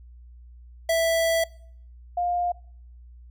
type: tone pair in turn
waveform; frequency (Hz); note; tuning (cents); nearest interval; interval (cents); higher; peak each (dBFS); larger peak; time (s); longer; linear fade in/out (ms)
square / sine; 659.3 / 706; E5 / F5; 0 / +19; minor second; 119; second; -20 / -22; first; 0.89-1.44 / 2.17-2.52; first; 5
effects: noise-tail reverb RT60 0.6 s tail -24 dB re dry + added 60 Hz sine -44 dBFS peak until 3.3 s